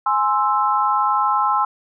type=chord; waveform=sine; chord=Ab augmented; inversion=none; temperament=equal with one note detuned; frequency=834.9 / 1046.5 / 1318.5 Hz; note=Ab5 / C6 / E6; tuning=+9 / 0 / 0 cents; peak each=-20 / -19 / -20 dBFS; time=0.06-1.65 s; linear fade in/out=5 ms; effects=none